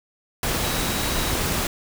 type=tone in noise; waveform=sine; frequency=3865 Hz; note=B7; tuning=38 cents flat; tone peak=-35 dBFS; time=0.64-1.32 s; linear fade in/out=2 ms; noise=pink; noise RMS=-24 dBFS; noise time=0.43-1.67 s; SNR=-14 dB; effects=none